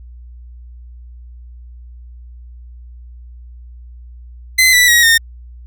sawtooth tone with pitch steps, 2045 / 1970.8 / 1899.3 / 1830.3 Hz, C7 / B6 / A#6 / A#6, -40 / -4 / +32 / -32 cents, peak -4 dBFS, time 4.58-5.18 s, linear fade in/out 10 ms, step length 150 ms, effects added 60 Hz sine -33 dBFS peak until 5.66 s

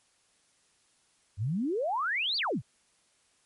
sine exponential two-way sweep, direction up then down, 90.6 to 4782 to 90.6 Hz, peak -27 dBFS, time 1.37-2.62 s, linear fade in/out 50 ms, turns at 2.37 s, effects white hiss -68 dBFS RMS until 3.45 s + MP3 48 kbps

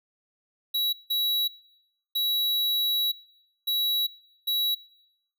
square tone bursts at uneven times, 3900 Hz, B7, 23 cents flat, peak -24 dBFS, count 5, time 0.74-0.93 / 1.1-1.48 / 2.15-3.12 / 3.67-4.07 / 4.47-4.75 s, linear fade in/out 10 ms, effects noise-tail reverb RT60 0.8 s tail -22 dB re dry

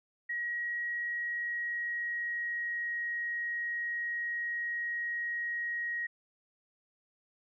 sine tone with pitch glide, 1902 to 1890 Hz, A#6 to A#6, +34 to +23 cents, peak -32 dBFS, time 0.29-6.07 s, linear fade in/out 10 ms, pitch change -11 cents, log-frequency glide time 0.89-2.99 s, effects none

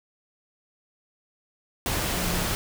sine tone in noise, 175 Hz, F3, 4 cents sharp, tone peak -30 dBFS, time 2.17-2.45 s, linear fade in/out 0 ms, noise pink, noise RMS -27 dBFS, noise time 1.86-2.55 s, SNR -6 dB, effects none

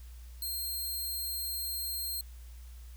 5% pulse tone, 4195 Hz, C8, 4 cents sharp, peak -27 dBFS, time 0.42-2.21 s, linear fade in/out 2 ms, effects added 60 Hz sine -45 dBFS peak until 2.96 s + white hiss -61 dBFS RMS until 2.96 s

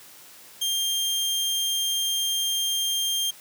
sawtooth tone, 3194 Hz, G7, 32 cents sharp, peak -20 dBFS, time 0.61-3.31 s, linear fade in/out 10 ms, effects white hiss -48 dBFS RMS until 3.4 s + high-pass 100 Hz 12 dB/octave

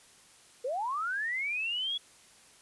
sine linear sweep, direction up, 466.2 to 3400 Hz, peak -30 dBFS, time 0.64-1.98 s, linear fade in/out 10 ms, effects white hiss -58 dBFS RMS until 2.61 s + resampled to 24000 Hz

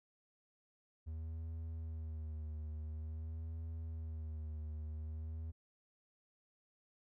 triangle tone with vibrato, 79 Hz, D#2, 27 cents sharp, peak -39 dBFS, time 1.06-5.52 s, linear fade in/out 20 ms, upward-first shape sine, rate 0.48 Hz, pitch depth 46 cents each way, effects none

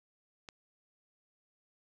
click, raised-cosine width 0.2 ms, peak -28 dBFS, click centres 0.488 s, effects none

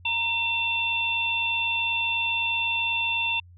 sine tone cluster, 930 / 2706 / 3543 Hz, A#5 / E7 / A7, -4 / +45 / +11 cents, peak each -32 / -24 / -31 dBFS, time 0.05-3.4 s, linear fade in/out 5 ms, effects added 88 Hz sine -47 dBFS peak until 3.57 s

